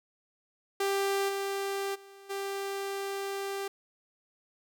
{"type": "tone with level steps", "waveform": "sawtooth", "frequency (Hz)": 394.4, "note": "G4", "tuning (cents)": 11, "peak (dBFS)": [-23, -27, -46, -29], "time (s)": [0.8, 3.68], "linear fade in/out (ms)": 5, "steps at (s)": [1.28, 1.94, 2.29], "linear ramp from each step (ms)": 20, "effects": []}